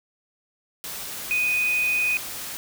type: tone in noise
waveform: sine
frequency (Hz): 2489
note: D#7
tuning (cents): 0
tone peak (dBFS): -20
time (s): 1.31-2.17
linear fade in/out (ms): 0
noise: white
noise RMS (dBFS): -34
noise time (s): 0.84-2.57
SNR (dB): +11
effects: none